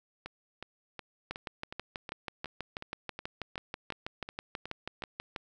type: two click trains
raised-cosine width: 0.3 ms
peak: -20 / -24 dBFS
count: 26 / 14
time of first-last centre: 1.31-5.362 / 0.26-5.022 s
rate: 6.17 / 2.73 Hz
effects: none